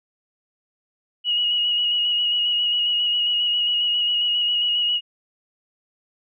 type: tone with vibrato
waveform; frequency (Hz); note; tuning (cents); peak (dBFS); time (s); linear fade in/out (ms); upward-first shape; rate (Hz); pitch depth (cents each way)
sine; 2900; F#7; -35; -18; 1.24-5.01; 50; square; 7.4; 18
effects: none